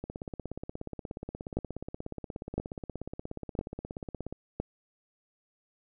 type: two click trains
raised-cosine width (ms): 2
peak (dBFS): -17 / -24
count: 4 / 73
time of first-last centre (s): 1.57-4.6 / 0.04-4.326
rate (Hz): 0.99 / 16.8
effects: none